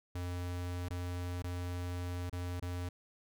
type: tone with dropouts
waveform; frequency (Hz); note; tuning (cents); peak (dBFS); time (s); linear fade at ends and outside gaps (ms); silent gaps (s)
square; 88.8; F2; +29; -37; 0.15-2.89; 5; 0.886-0.905 / 1.423-1.44 / 2.297-2.327 / 2.599-2.623
effects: none

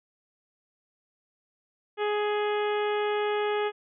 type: harmonic tone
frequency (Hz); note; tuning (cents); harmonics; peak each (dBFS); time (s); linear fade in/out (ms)
417.5; G#4; +9; 1 / 2 / 3 / 4 / 5 / 6 / 7 / 8; -26 / -32 / -36 / -38 / -40 / -42 / -43 / -44; 1.97-3.72; 50
effects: none

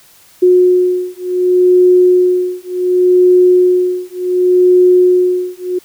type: beating tone pair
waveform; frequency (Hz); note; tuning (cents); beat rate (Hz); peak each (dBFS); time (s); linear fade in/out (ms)
sine; 362.2 / 362.88; F#4 / F#4; -37 / -34; 0.68; -10; 0.42-5.79; 10
effects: white hiss -45 dBFS RMS until 5.84 s

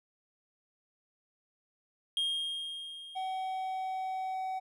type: tone with exponential decay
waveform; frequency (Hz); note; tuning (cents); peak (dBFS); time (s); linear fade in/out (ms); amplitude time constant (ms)
triangle; 3232; G#7; -48; -26; 2.17-4.34; 1; 470
type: tone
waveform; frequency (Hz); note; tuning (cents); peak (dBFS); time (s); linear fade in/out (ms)
triangle; 755; F#5; +35; -31; 3.15-4.6; 20
effects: none

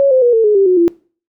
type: tone with pitch steps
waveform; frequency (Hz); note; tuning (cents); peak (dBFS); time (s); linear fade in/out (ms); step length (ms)
sine; 554.4 / 517.3 / 482.6 / 450.3 / 420.2 / 392 / 365.8 / 341.3; C#5 / C5 / B4 / A4 / G#4 / G4 / F#4 / F4; 0 / -20 / -40 / +40 / +20 / 0 / -20 / -40; -7; 0-0.88; 0; 110
effects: noise-tail reverb RT60 0.4 s tail -22 dB re dry

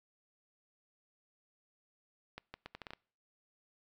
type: accelerating click train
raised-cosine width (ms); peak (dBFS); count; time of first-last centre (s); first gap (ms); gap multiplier
0.3; -28; 8; 2.38-2.935; 160; 0.75
effects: noise-tail reverb RT60 0.5 s tail -26 dB re dry

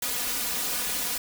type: noise with comb filter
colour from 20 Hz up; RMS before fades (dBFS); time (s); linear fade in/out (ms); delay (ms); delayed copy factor
white; -29; 0.02-1.18; 5; 4.1; +1
effects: none

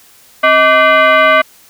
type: tone with frequency modulation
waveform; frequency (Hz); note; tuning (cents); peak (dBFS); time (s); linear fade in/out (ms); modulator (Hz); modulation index
sine; 266.9; C4; +35; -5; 0.43-1.42; 10; 897; 2.2
effects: white hiss -44 dBFS RMS until 1.69 s

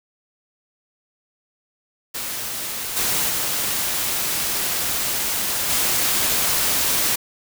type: noise with level steps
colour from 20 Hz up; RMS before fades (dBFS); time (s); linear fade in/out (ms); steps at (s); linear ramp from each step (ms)
white; -28 / -21 / -23 / -20; 2.14-7.16; 10; 2.96 / 3.29 / 5.69; 10
effects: none

